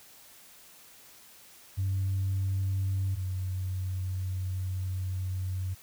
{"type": "tone pair in turn", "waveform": "sine", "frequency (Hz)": [96.2, 93.03], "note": ["G2", "F#2"], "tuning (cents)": [-32, 10], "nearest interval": "minor second", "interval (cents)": 58, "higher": "first", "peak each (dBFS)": [-25, -29], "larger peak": "first", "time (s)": [[1.77, 3.16], [3.16, 5.75]], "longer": "second", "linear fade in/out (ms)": 20, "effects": ["tanh soft clip ceiling -23 dBFS", "white hiss -54 dBFS RMS until 5.82 s"]}